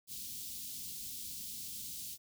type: band-stop noise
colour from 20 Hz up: white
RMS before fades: -44 dBFS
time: 0.07-2.18 s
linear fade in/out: 50 ms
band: 260 to 3400 Hz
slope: 24 dB/octave
effects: none

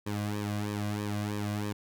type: tone with flanger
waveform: sawtooth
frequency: 103.83 Hz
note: G#2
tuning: in tune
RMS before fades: -33 dBFS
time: 0.06-1.73 s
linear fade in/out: 10 ms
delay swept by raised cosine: 1.4 to 2.3 ms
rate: 3.1 Hz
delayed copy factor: -0.95
effects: none

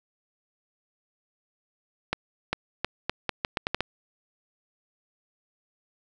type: accelerating click train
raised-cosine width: 0.3 ms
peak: -9 dBFS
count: 10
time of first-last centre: 2.13-3.806 s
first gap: 400 ms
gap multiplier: 0.79
effects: none

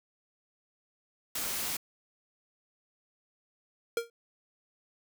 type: noise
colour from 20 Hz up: white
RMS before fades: -34 dBFS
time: 1.35-1.77 s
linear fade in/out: 5 ms
type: tone with exponential decay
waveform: square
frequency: 466.2 Hz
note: A#4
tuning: in tune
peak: -25 dBFS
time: 3.97-4.1 s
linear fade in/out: 2 ms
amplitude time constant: 28 ms
effects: none

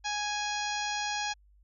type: harmonic tone with a mistuned harmonic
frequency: 830.6 Hz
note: G#5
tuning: in tune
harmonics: 1 / 2 / 3 / 4 / 5 / 6 / 7 / 8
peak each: -34 / -37 / -39 / -40 / -41 / -42 / -42 / -43 dBFS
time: 0.04-1.34 s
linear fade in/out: 20 ms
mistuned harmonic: 7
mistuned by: -38 cents
effects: added 50 Hz sine -58 dBFS peak until 1.63 s

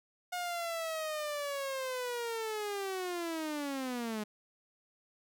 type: linear sweep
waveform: sawtooth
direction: down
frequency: 721 to 207.7 Hz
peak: -31 dBFS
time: 0.32-4.24 s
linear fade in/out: 10 ms
effects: none

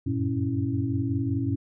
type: tone cluster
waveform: sine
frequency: 93.3 / 98.8 / 117.8 / 275.8 / 326.9 Hz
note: F#2 / G2 / A#2 / C#4 / E4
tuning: +15 / +14 / +19 / -9 / -14 cents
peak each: -35 / -31 / -28 / -28 / -35 dBFS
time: 0.06-1.56 s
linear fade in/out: 10 ms
effects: none

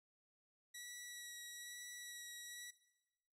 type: tone with vibrato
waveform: 10% pulse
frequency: 1933 Hz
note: B6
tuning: 38 cents flat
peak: -40 dBFS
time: 0.74-2.71 s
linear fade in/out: 10 ms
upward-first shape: sine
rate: 1.1 Hz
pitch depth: 14 cents each way
effects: noise-tail reverb RT60 1.0 s tail -17 dB re dry + low-pass 12000 Hz 12 dB/octave

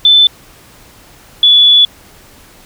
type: tone pair in turn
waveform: sine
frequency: 3520 / 3434 Hz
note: A7 / A7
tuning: 0 / -43 cents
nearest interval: unison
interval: 43 cents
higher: first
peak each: -3 dBFS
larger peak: neither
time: 0.05-0.27 / 1.43-1.85 s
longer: second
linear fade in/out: 2 ms
effects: pink hiss -41 dBFS RMS until 2.65 s

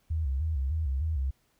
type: tone with vibrato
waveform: sine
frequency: 73 Hz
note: D2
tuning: 10 cents flat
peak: -26 dBFS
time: 0.1-1.31 s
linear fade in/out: 10 ms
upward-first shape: square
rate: 3.3 Hz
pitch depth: 150 cents each way
effects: pink hiss -70 dBFS RMS until 1.59 s

